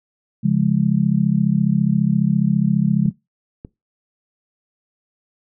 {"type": "chord", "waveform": "sine", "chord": "Db major", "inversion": "none", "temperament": "just", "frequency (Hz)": [138.59, 173.24, 207.9], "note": ["Db3", "F3", "Ab3"], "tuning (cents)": [0, -14, 2], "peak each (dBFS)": [-19, -18, -18], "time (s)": [0.43, 3.11], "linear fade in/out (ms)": 20}
{"type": "clicks", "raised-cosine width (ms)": 3, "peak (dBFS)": -20, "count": 2, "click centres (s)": [3.06, 3.649]}
{"effects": ["noise-tail reverb RT60 0.2 s tail -21 dB re dry"]}